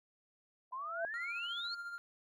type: tone with exponential growth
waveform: sine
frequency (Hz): 670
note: E5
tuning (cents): +28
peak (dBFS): -32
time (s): 0.71-1.05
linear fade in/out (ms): 1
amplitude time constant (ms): 72
type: exponential sweep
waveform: sine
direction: up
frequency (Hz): 989 to 4459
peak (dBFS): -39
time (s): 0.72-1.75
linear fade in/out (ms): 10
type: tone with tremolo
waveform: triangle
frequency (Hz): 1396.9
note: F6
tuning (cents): 0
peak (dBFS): -38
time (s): 1.14-1.98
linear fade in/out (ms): 0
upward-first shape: sine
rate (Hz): 14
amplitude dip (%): 45
effects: none